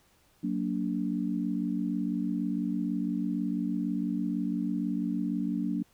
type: chord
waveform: sine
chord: Gb augmented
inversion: none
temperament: just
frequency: 185 / 231.2 / 289.1 Hz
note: Gb3 / Bb3 / D4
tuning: 0 / -14 / -27 cents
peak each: -32 dBFS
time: 0.43-5.83 s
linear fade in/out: 10 ms
effects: pink hiss -65 dBFS RMS until 5.93 s